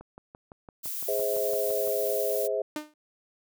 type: click train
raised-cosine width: 1 ms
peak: -31 dBFS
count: 12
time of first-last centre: 0.01-1.874 s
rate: 5.9 Hz
type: noise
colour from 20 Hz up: violet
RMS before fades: -34 dBFS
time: 0.83-2.48 s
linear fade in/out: 20 ms
type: chord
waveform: sine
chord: Ab augmented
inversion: none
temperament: equal with one note detuned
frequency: 415.3 / 523.3 / 643.8 Hz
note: Ab4 / C5 / E5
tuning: 0 / 0 / -41 cents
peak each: -30 dBFS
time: 1.08-2.62 s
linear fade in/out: 5 ms
type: tone with exponential decay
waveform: sawtooth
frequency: 302.7 Hz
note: D#4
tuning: 48 cents flat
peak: -25 dBFS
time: 2.76-2.94 s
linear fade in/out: 2 ms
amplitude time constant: 39 ms
effects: none